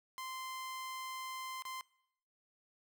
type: tone with dropouts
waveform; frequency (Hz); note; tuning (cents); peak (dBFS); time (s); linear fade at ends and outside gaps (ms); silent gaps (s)
sawtooth; 1040; C6; -11; -38; 0.18-1.81; 0; 1.622-1.652
effects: noise-tail reverb RT60 0.8 s tail -24 dB re dry